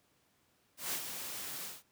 white noise with ADSR envelope, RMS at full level -35 dBFS, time 0.77-1.83 s, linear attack 150 ms, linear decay 86 ms, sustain -7 dB, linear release 190 ms, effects pink hiss -72 dBFS RMS until 1.91 s + high-pass 100 Hz 12 dB/octave

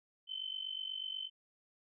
sine tone with amplitude modulation, 3067 Hz, G7, 38 cents flat, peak -35 dBFS, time 0.27-1.3 s, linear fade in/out 50 ms, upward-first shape sine, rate 48.2 Hz, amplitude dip 80%, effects none

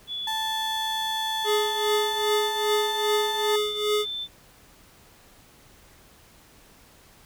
sine tone with pitch glide, 3431 to 3540 Hz, A7 to A7, -44 to +10 cents, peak -29 dBFS, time 0.07-4.28 s, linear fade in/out 50 ms, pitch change +54 cents, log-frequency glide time 1.45-2.84 s
35% pulse tone, 880 Hz, A5, in tune, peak -26 dBFS, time 0.27-3.56 s, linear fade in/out 5 ms
square tone with tremolo, 420 Hz, G#4, 19 cents sharp, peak -21 dBFS, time 1.44-4.06 s, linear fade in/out 50 ms, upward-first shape triangle, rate 2.5 Hz, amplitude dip 85%
effects pink hiss -54 dBFS RMS until 7.25 s

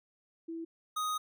sine / square tone pair in turn, 329.6 / 1247.6 Hz, E4 / D#6, 0 / +4 cents, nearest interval octave + major seventh, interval 2304 cents, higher second, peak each -37 / -32 dBFS, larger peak second, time 0.48-0.65 / 0.96-1.18 s, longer second, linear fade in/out 10 ms, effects none

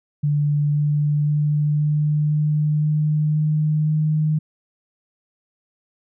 sine tone with pitch steps, 146.83 / 147.85 / 148.88 / 149.92 / 150.96 / 152.01 / 153.07 / 154.13 Hz, D3 / D3 / D3 / D3 / D3 / D#3 / D#3 / D#3, 0 / +12 / +24 / +36 / +48 / -40 / -28 / -16 cents, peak -16 dBFS, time 0.23-4.39 s, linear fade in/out 10 ms, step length 520 ms, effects none

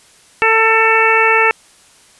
harmonic tone with a mistuned harmonic, 446.5 Hz, A4, 25 cents sharp, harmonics 1 / 2 / 3 / 4 / 5 / 6, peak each -16 / -16 / -16 / -16 / -16 / -16 dBFS, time 0.42-1.51 s, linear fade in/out 0 ms, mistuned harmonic 6, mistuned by -15 cents, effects white hiss -47 dBFS RMS until 2.19 s + resampled to 24000 Hz

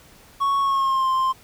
triangle tone with pitch glide, 1108.7 to 1048.9 Hz, C#6 to C6, 0 to +4 cents, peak -16 dBFS, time 0.4-1.33 s, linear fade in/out 20 ms, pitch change -96 cents, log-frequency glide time 0.6-1.08 s, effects pink hiss -50 dBFS RMS until 1.43 s

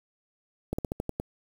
slowing click train, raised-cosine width 2 ms, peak -16 dBFS, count 7, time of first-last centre 0.73-1.199 s, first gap 55 ms, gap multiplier 1.14, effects 7-bit

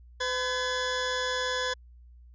20% pulse tone pair together, 506.6 / 1701 Hz, B4 / G#6, +44 / +41 cents, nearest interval octave + major sixth, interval 2097 cents, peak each -25 / -26 dBFS, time 0.2-1.74 s, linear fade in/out 10 ms, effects added 60 Hz sine -49 dBFS peak until 2.34 s + resampled to 16000 Hz

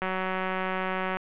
click train, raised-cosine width 0.5 ms, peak -15 dBFS, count 216, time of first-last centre 0.02-1.17 s, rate 187 Hz, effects resampled to 8000 Hz + 9-bit

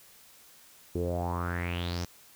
sawtooth tone with low-pass filter sweep, 87.1 Hz, F2, 4 cents flat, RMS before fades -32 dBFS, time 0.95-2.05 s, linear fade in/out 5 ms, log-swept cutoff 380 to 6000 Hz, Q 6.2, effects white hiss -56 dBFS RMS until 2.35 s

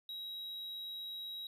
triangle tone, 3842 Hz, B7, 48 cents flat, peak -40 dBFS, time 0.09-1.47 s, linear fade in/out 2 ms, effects none

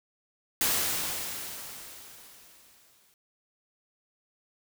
white noise with exponential decay, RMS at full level -25 dBFS, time 0.61-3.14 s, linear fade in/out 1 ms, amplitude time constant 550 ms, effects none

